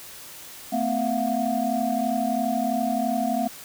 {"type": "tone cluster", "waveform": "sine", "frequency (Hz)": [222.9, 254.9, 680, 723], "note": ["A3", "C4", "F5", "F#5"], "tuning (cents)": [23, -45, -46, -40], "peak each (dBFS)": -27, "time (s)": [0.72, 3.48], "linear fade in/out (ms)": 10, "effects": ["tanh soft clip ceiling -11 dBFS", "white hiss -42 dBFS RMS until 3.64 s"]}